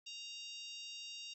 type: harmonic tone with a mistuned harmonic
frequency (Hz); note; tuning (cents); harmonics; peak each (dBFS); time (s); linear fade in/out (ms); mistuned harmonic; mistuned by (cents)
932.3; A#5; 0; 3 / 4 / 5 / 6 / 7 / 8; -49 / -51 / -54 / -55 / -60 / -62; 0.06-1.34; 10; 8; +41
effects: 13-bit